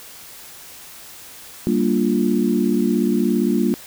sine chord, G minor seventh, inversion none, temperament equal, 196 / 233.1 / 293.7 / 349.2 Hz, G3 / Bb3 / D4 / F4, 0 / 0 / 0 / 0 cents, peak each -21 / -19 / -23 / -22 dBFS, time 1.67-3.74 s, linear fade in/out 0 ms, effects white hiss -40 dBFS RMS until 3.86 s

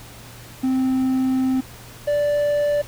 triangle tone pair in turn, 260.5 / 584.8 Hz, C4 / D5, -7 / -7 cents, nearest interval octave + major second, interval 1400 cents, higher second, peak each -15 dBFS, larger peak neither, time 0.63-1.61 / 2.07-2.82 s, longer first, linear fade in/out 10 ms, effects added 117 Hz sine -43 dBFS peak until 2.87 s + pink hiss -42 dBFS RMS until 2.87 s

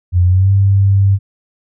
sine tone with pitch glide, 89.2 to 98.4 Hz, F2 to G2, +37 to +7 cents, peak -7 dBFS, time 0.12-1.19 s, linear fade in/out 50 ms, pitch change +170 cents, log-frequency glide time 0.25-0.51 s, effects none

